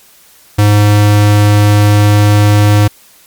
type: tone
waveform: square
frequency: 103.83 Hz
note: G#2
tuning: in tune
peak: -5 dBFS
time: 0.58-2.88 s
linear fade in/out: 10 ms
effects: white hiss -43 dBFS RMS until 3.26 s + MP3 96 kbps